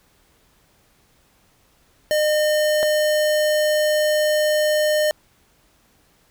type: tone pair in turn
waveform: square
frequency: 608 / 608 Hz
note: D#5 / D#5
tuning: -40 / -40 cents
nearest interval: unison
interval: 0 cents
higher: neither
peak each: -17 dBFS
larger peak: neither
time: 2.11-2.83 / 2.83-5.11 s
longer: second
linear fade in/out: 0 ms
effects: pink hiss -59 dBFS RMS until 6.3 s